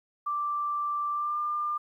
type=tone with pitch glide; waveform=sine; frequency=1174.7 to 1198 Hz; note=D6 to D6; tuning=0 to +34 cents; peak=-27 dBFS; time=0.26-1.78 s; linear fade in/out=10 ms; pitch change=+34 cents; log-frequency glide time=1.12-1.38 s; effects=11-bit